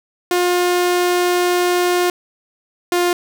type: tone pair in turn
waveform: sawtooth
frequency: 356 / 352.7 Hz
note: F4 / F4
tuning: +33 / +17 cents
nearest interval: unison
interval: 16 cents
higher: first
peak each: -10 dBFS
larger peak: neither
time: 0.31-2.1 / 2.92-3.13 s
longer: first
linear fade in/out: 2 ms
effects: none